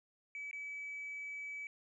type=tone with dropouts; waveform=sine; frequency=2291 Hz; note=D7; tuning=44 cents flat; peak=-40 dBFS; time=0.35-1.67 s; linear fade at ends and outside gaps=1 ms; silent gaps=0.512-0.53 s; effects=tanh soft clip ceiling -38 dBFS